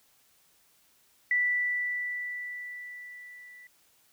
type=tone with level ramp; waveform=sine; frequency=1970 Hz; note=B6; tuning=5 cents flat; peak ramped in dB=-22 to -48 dBFS; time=1.31-3.67 s; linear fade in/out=2 ms; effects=white hiss -65 dBFS RMS until 4.12 s